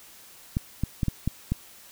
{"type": "clicks", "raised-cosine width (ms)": 5, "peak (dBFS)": -12, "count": 6, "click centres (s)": [0.569, 0.836, 1.032, 1.083, 1.276, 1.52], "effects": ["white hiss -50 dBFS RMS until 1.91 s"]}